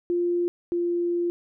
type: tone pair in turn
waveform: sine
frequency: 349.2 / 346.8 Hz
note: F4 / F4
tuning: 0 / -12 cents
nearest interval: unison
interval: 12 cents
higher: first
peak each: -21 / -22 dBFS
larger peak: first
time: 0.1-0.48 / 0.72-1.3 s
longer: second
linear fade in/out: 0 ms
effects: none